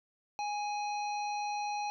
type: harmonic tone with a mistuned harmonic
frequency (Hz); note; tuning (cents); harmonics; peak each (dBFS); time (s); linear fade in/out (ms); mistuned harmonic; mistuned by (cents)
828; G#5; -5; 1 / 3 / 5 / 7; -33 / -43 / -47 / -50; 0.39-1.9; 0; 3; +19
effects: none